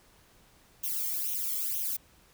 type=noise with flanger; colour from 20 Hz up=violet; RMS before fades=-32 dBFS; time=0.83-1.97 s; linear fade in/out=10 ms; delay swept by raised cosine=0.31 to 0.96 ms; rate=2.1 Hz; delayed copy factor=+1; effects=pink hiss -61 dBFS RMS until 2.33 s